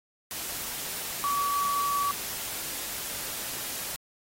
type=tone in noise; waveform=sine; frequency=1140 Hz; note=C#6; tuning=48 cents sharp; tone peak=-25 dBFS; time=1.24-2.11 s; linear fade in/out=0 ms; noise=white; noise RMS=-35 dBFS; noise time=0.31-3.96 s; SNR=+7 dB; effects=AAC 48 kbps